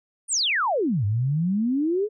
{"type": "exponential two-way sweep", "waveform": "sine", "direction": "down then up", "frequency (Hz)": [9730, 98, 439.8], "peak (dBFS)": -20, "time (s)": [0.28, 2.09], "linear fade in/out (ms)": 50, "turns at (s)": 1.05, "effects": []}